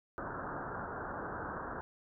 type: low-pass noise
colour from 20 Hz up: white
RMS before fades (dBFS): -41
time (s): 0.18-1.81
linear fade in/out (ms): 0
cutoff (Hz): 1600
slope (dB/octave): 96
effects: none